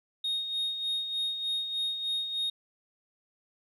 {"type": "tone with tremolo", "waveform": "sine", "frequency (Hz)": 3720, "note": "A#7", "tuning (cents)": -4, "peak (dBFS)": -25, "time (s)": [0.24, 2.5], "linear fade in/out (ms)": 5, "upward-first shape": "sine", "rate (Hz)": 3.3, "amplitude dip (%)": 60, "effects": ["tanh soft clip ceiling -26 dBFS", "11-bit"]}